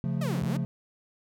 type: chord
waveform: triangle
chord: Db augmented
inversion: none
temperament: equal with one note detuned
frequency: 137.16 / 174.61 / 220 Hz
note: Db3 / F3 / A3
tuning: -18 / 0 / 0 cents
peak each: -28 / -29 / -32 dBFS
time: 0.04-0.65 s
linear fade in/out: 0 ms
type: linear two-way sweep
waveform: sawtooth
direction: down then up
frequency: 662 to 66 to 321.1 Hz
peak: -30 dBFS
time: 0.21-0.57 s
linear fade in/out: 5 ms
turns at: 0.43 s
effects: none